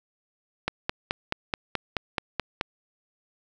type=click train; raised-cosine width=0.3 ms; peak=-9 dBFS; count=10; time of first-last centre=0.68-2.611 s; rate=4.66 Hz; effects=none